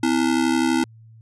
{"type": "ring-modulated tone", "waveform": "square", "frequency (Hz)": 290, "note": "D4", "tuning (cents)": -22, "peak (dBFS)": -15, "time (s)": [0.03, 0.84], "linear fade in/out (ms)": 2, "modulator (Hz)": 36, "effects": ["added 112 Hz sine -44 dBFS peak until 1.21 s", "resampled to 24000 Hz"]}